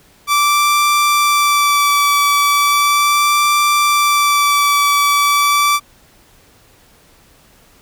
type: tone with vibrato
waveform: sawtooth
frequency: 1163 Hz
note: D6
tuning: 17 cents flat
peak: -7 dBFS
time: 0.27-5.8 s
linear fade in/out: 50 ms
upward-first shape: sine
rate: 0.37 Hz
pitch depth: 18 cents each way
effects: pink hiss -49 dBFS RMS until 7.81 s